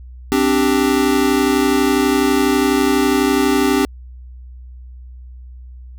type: chord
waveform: square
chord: C suspended second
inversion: none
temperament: equal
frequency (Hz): 261.6 / 293.7 / 392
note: C4 / D4 / G4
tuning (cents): 0 / 0 / 0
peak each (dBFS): -18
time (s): 0.32-3.85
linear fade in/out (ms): 0
effects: added 62 Hz sine -33 dBFS peak until 5.98 s